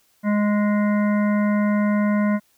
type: harmonic tone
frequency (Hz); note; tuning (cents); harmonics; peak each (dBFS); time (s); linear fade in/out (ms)
207.7; G#3; 0; 1 / 3 / 5 / 7 / 9 / 10; -17 / -27 / -31 / -34 / -36 / -37; 0.23-2.4; 50
effects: white hiss -62 dBFS RMS until 2.57 s